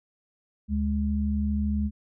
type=tone pair together; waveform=sine; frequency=73.6 / 208.2 Hz; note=D2 / G#3; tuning=+4 / +5 cents; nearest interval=octave + tritone; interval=1801 cents; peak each=-26 dBFS; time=0.68-1.91 s; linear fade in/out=50 ms; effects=none